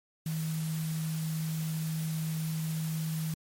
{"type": "tone in noise", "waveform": "sine", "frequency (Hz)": 158.8, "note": "D#3", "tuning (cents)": 36, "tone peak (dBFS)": -30, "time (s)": [0.26, 3.34], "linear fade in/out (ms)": 2, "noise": "white", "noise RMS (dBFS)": -44, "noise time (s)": [0.26, 3.34], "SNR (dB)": 11, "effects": ["MP3 64 kbps"]}